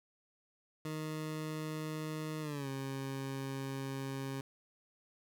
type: tone with pitch glide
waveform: 20% pulse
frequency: 155.56 to 135.42 Hz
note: D#3 to C#3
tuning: 0 to -40 cents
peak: -33 dBFS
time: 0.85-4.41 s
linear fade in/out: 2 ms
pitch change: -240 cents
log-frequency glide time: 2.41-2.68 s
effects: none